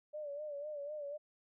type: tone with vibrato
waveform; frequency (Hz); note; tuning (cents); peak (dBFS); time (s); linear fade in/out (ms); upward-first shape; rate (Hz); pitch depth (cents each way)
sine; 587.3; D5; 0; -40; 0.13-1.18; 20; sine; 4; 70
effects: none